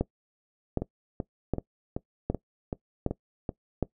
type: two click trains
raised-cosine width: 2 ms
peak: -17 / -12 dBFS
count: 8 / 6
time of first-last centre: 0.82-3.492 / 0.01-3.827 s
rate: 2.62 / 1.31 Hz
effects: noise-tail reverb RT60 0.1 s tail -20 dB re dry